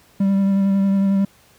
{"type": "tone with vibrato", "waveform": "triangle", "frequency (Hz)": 196, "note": "G3", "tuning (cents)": 0, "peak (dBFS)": -12, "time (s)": [0.2, 1.25], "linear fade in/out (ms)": 5, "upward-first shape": "sine", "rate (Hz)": 11, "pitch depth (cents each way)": 17, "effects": ["pink hiss -53 dBFS RMS until 1.58 s", "high-pass 60 Hz 12 dB/octave"]}